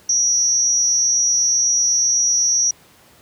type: tone with amplitude modulation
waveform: sine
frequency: 5790 Hz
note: F#8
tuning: 38 cents flat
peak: -10 dBFS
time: 0.09-2.71 s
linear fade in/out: 5 ms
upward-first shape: sine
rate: 272 Hz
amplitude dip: 85%
effects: pink hiss -50 dBFS RMS until 3.21 s + high-pass 80 Hz 12 dB/octave